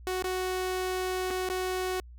sawtooth tone with dropouts, 370 Hz, F#4, in tune, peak -25 dBFS, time 0.07-2 s, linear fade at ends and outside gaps 0 ms, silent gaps 0.223-0.242 / 1.304-1.309 / 1.489-1.499 s, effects added 60 Hz sine -45 dBFS peak until 2.18 s

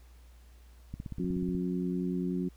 click train, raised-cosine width 5 ms, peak -26 dBFS, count 11, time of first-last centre 0.94-1.55 s, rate 16.4 Hz
harmonic tone, 90.3 Hz, F#2, 42 cents flat, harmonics 2 / 3 / 4, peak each -31 / -35 / -37 dBFS, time 1.19-2.49 s, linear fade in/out 10 ms
effects added 60 Hz sine -52 dBFS peak until 2.56 s + pink hiss -65 dBFS RMS until 2.56 s

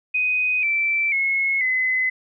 sine tone with pitch steps, 2500 / 2333 / 2176 / 2031 Hz, D#7 / D7 / C#7 / B6, +8 / -12 / -33 / +48 cents, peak -18 dBFS, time 0.14-2.1 s, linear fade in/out 10 ms, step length 490 ms, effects none

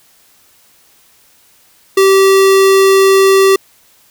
square tone, 387.3 Hz, G4, 21 cents flat, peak -6 dBFS, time 1.97-3.56 s, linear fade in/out 5 ms, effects white hiss -49 dBFS RMS until 4.1 s

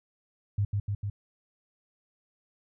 sine tone with echo, 101.6 Hz, G#2, 38 cents flat, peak -23 dBFS, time 0.58-0.65 s, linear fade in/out 5 ms, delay 150 ms, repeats 3, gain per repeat -2 dB, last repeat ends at 1.1 s, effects none

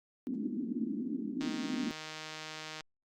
pink band-pass noise, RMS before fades -36 dBFS, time 0.27-1.91 s, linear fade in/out 0 ms, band 220 to 300 Hz, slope 48 dB/octave
click train, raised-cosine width 0.2 ms, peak -25 dBFS, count 219, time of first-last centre 1.41-2.807 s, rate 156 Hz
effects Opus 48 kbps

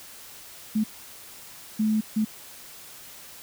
sine tone bursts at uneven times, 216.2 Hz, A3, 30 cents flat, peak -20 dBFS, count 3, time 0.75-0.84 / 1.79-2.01 / 2.16-2.25 s, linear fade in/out 10 ms, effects white hiss -45 dBFS RMS until 3.42 s

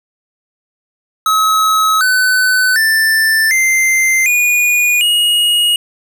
square tone with pitch steps, 1283 / 1508.2 / 1773 / 2084 / 2450 / 2880 Hz, E6 / F#6 / A6 / C7 / D#7 / F#7, -47 / +33 / +13 / -7 / -27 / -47 cents, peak -10 dBFS, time 1.26-5.76 s, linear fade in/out 2 ms, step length 750 ms, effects none

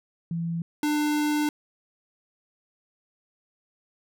sine / square tone pair in turn, 167.6 / 298.6 Hz, E3 / D4, +29 / +29 cents, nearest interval minor seventh, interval 1000 cents, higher second, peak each -26 / -23 dBFS, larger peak second, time 0.31-0.62 / 0.83-1.49 s, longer second, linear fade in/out 2 ms, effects none

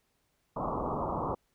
white low-pass noise, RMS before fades -33 dBFS, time 0.56-1.35 s, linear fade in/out 10 ms, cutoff 1200 Hz, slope 96 dB/octave, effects pink hiss -75 dBFS RMS until 1.54 s

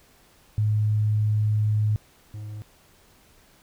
sine / triangle tone pair in turn, 106.5 / 106.02 Hz, G#2 / G#2, +44 / +36 cents, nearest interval unison, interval 8 cents, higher first, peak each -19 / -31 dBFS, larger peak first, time 0.58-1.96 / 2.34-2.62 s, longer first, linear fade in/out 0 ms, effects pink hiss -57 dBFS RMS until 3.62 s

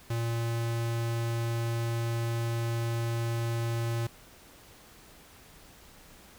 square tone, 116.1 Hz, A#2, 7 cents flat, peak -29 dBFS, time 0.1-4.07 s, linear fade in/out 5 ms, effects pink hiss -54 dBFS RMS until 6.38 s

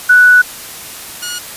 sine / 10% pulse tone pair in turn, 1480 / 1442 Hz, F#6 / F#6, 0 / -45 cents, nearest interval unison, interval 45 cents, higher first, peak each -3 / -12 dBFS, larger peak first, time 0.09-0.42 / 1.22-1.39 s, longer first, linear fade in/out 10 ms, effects white hiss -29 dBFS RMS until 1.56 s + resampled to 32000 Hz

